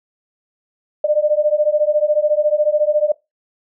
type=beating tone pair; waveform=sine; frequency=594 / 608 Hz; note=D5 / D#5; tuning=+20 / -40 cents; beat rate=14 Hz; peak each=-16 dBFS; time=1.04-3.12 s; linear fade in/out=5 ms; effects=noise-tail reverb RT60 0.2 s tail -21 dB re dry